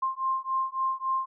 sine beating tone pair, 1054 / 1057.6 Hz, C6 / C6, +12 / +18 cents, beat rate 3.6 Hz, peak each -29 dBFS, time 0.02-1.26 s, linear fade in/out 10 ms, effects none

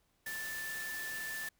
sine tone in noise, 1760 Hz, A6, in tune, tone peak -39 dBFS, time 0.26-1.49 s, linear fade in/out 5 ms, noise white, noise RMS -45 dBFS, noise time 0.26-1.49 s, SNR +3 dB, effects pink hiss -75 dBFS RMS until 1.59 s

